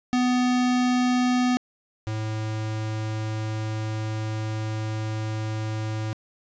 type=tone pair in turn; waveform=square; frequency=249.1 / 108.93 Hz; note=B3 / A2; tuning=+15 / -17 cents; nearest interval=octave + major second; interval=1432 cents; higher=first; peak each=-20 / -27 dBFS; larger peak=first; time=0.13-1.57 / 2.07-6.13 s; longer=second; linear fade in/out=0 ms; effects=resampled to 16000 Hz + 10-bit